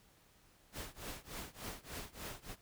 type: noise with tremolo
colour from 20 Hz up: pink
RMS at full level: -43 dBFS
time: 0.72-2.56 s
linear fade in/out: 50 ms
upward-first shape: triangle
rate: 3.4 Hz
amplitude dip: 100%
effects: pink hiss -67 dBFS RMS until 2.61 s